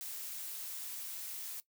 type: noise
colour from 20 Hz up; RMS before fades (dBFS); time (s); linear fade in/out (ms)
blue; -43; 0.01-1.6; 0
effects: noise-tail reverb RT60 0.1 s tail -17 dB re dry